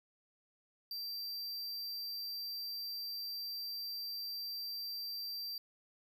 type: tone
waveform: square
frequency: 4699 Hz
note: D8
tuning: in tune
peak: -40 dBFS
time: 0.91-5.58 s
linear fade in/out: 2 ms
effects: none